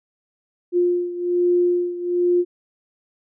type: beating tone pair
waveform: sine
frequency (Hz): 352.9 / 354.1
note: F4 / F4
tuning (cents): +18 / +24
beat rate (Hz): 1.2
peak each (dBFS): -18 / -22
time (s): 0.72-2.45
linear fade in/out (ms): 50
effects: none